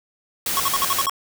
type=noise; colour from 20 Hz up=white; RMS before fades=-24 dBFS; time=0.46-1.06 s; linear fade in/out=2 ms
type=tone bursts; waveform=square; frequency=1099 Hz; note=C#6; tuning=15 cents flat; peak=-19 dBFS; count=7; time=0.57-1.096 s; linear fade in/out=0 ms; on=28 ms; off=55 ms
effects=none